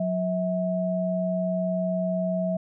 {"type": "tone pair together", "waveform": "sine", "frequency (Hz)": [182, 646.8], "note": ["F#3", "E5"], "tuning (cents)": [-28, -33], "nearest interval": "octave + minor seventh", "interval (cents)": 2195, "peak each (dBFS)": -26, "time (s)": [0, 2.57], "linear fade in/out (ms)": 5, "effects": []}